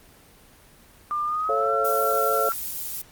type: tone with pitch glide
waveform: sine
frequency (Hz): 1198 to 1352.5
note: D6 to E6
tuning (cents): +34 to +44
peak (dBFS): -23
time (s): 1.11-2.52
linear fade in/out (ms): 0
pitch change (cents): +210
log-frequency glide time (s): 1.25-1.72
type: chord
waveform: sine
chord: A augmented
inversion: none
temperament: just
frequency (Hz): 440 / 550 / 687.5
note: A4 / C#5 / E#5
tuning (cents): 0 / -14 / -27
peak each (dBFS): -26 / -26 / -27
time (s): 1.49-2.49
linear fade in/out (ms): 2
type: noise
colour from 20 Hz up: violet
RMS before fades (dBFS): -31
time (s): 1.84-3.02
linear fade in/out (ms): 10
effects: pink hiss -52 dBFS RMS until 3.11 s + Opus 24 kbps